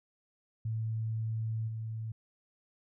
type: tone with level steps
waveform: sine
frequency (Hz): 111.3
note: A2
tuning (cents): +20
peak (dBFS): -31 / -35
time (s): 0.65-2.12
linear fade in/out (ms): 5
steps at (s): 1.67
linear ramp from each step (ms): 20
effects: none